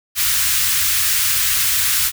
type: band-stop noise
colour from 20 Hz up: white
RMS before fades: -17 dBFS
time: 0.15-2.12 s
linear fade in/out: 50 ms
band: 120 to 1300 Hz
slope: 24 dB/octave
effects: none